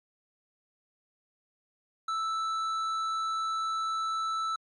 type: tone with tanh clipping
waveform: triangle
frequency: 1318 Hz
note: E6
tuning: 1 cent flat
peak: -30 dBFS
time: 2.08-4.56 s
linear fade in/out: 5 ms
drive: 13 dB
effects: MP3 48 kbps

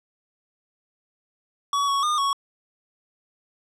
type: tone with pitch steps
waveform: square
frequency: 1130 / 1113 / 1216 / 1111 Hz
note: C#6 / C#6 / D#6 / C#6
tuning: +33 / +7 / -40 / +4 cents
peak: -21 dBFS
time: 1.73-2.33 s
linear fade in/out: 2 ms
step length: 150 ms
effects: low-pass 8000 Hz 12 dB/octave

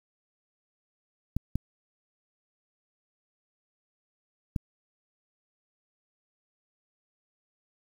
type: clicks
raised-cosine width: 5 ms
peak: -15 dBFS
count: 3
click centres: 1.366 / 1.556 / 4.562 s
effects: 8-bit

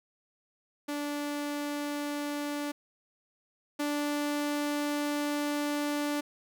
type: tone pair in turn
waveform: sawtooth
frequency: 291.2 / 292.6 Hz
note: D4 / D4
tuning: -15 / -6 cents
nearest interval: unison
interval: 9 cents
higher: second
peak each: -28 / -25 dBFS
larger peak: second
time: 0.88-2.72 / 3.79-6.21 s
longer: second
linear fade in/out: 10 ms
effects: none

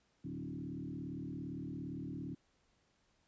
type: tone with frequency modulation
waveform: sine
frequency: 219.4 Hz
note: A3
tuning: 5 cents flat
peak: -40 dBFS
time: 0.24-2.35 s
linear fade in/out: 10 ms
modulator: 37.5 Hz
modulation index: 2.7
effects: pink hiss -75 dBFS RMS until 3.27 s + resampled to 16000 Hz

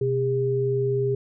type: tone pair together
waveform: sine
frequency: 127.22 / 403.9 Hz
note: C3 / G#4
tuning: -48 / -48 cents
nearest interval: octave + minor sixth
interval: 2000 cents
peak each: -25 / -22 dBFS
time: 0.01-1.15 s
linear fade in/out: 5 ms
effects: none

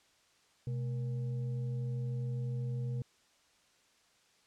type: tone with frequency modulation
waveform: sine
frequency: 126.8 Hz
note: B2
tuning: 46 cents sharp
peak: -33 dBFS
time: 0.67-3.02 s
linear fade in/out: 2 ms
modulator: 346 Hz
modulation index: 0.33
effects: white hiss -68 dBFS RMS until 4.46 s + low-pass 7000 Hz 12 dB/octave

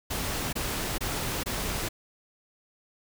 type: noise bursts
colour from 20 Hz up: pink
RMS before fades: -31 dBFS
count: 4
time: 0.1-1.889 s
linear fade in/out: 10 ms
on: 430 ms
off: 23 ms
effects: none

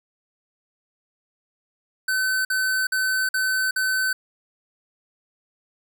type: tone bursts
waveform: square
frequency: 1523 Hz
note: F#6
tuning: 50 cents sharp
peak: -21 dBFS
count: 5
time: 2.08-4.13 s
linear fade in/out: 5 ms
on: 370 ms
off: 50 ms
effects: none

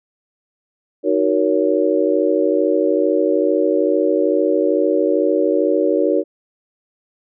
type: chord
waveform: sine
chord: D# minor seventh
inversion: none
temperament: just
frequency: 311.1 / 373.4 / 466.7 / 560 Hz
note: D#4 / F#4 / A#4 / C#5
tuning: 0 / +16 / +2 / +18 cents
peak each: -19 dBFS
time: 1.03-6.24 s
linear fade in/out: 50 ms
effects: none

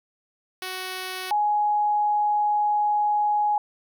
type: tone pair in turn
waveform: 5% pulse / sine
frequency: 372.1 / 835.3 Hz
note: F#4 / G#5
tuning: +10 / +10 cents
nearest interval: octave + major second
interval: 1400 cents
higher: second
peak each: -19 dBFS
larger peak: neither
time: 0.62-1.31 / 1.31-3.58 s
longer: second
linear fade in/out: 2 ms
effects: none

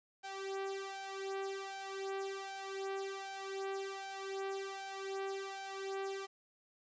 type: tone with flanger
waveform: sawtooth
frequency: 389.4 Hz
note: G4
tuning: 12 cents flat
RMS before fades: -42 dBFS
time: 0.23-6.27 s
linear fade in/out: 20 ms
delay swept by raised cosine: 1.3 to 2.5 ms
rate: 1.3 Hz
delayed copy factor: +0.8
effects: resampled to 16000 Hz + 11-bit

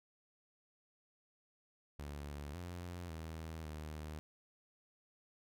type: tone with pitch steps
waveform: sawtooth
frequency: 72.5 / 88 / 80.3 / 76.8 Hz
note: D2 / F2 / E2 / D#2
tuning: -22 / +14 / -45 / -22 cents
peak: -40 dBFS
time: 1.99-4.19 s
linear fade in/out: 0 ms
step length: 550 ms
effects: none

